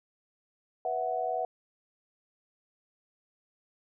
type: chord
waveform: sine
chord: B suspended fourth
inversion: none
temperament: equal with one note detuned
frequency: 490.8 / 659.3 / 740 Hz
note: B4 / E5 / F#5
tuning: -11 / 0 / 0 cents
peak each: -36 / -33 / -31 dBFS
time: 0.85-1.45 s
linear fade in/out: 2 ms
effects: none